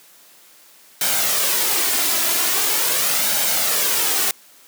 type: noise with flanger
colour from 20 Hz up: white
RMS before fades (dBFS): -19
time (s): 1.01-4.31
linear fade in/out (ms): 2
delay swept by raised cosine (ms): 1.3 to 3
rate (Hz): 0.42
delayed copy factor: +0.5
effects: white hiss -49 dBFS RMS until 4.67 s + high-pass 200 Hz 12 dB/octave